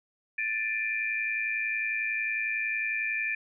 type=tone cluster; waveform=sine; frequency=1764 / 2370 / 2481 Hz; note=A6 / D7 / D#7; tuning=+4 / +15 / -6 cents; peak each=-32 / -30 / -36 dBFS; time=0.38-3.35 s; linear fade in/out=5 ms; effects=none